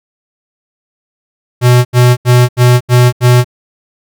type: tone bursts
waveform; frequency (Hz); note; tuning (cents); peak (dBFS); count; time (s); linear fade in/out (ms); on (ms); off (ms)
square; 123.47; B2; 0; -4; 6; 1.61-3.445; 50; 240; 79
effects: none